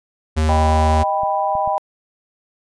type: tone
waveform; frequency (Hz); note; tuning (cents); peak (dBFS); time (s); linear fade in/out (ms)
square; 78.2; D#2; +9; -15; 0.36-1.04; 20
type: chord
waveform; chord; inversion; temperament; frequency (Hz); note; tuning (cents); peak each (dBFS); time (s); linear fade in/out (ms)
sine; Eb augmented; none; equal with one note detuned; 622.3 / 789 / 987.8; Eb5 / G5 / B5; 0 / +11 / 0; -22 / -19 / -22; 0.49-1.78; 0
type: clicks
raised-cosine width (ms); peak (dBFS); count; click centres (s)
5; -23; 3; 1.234 / 1.553 / 1.676
effects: resampled to 22050 Hz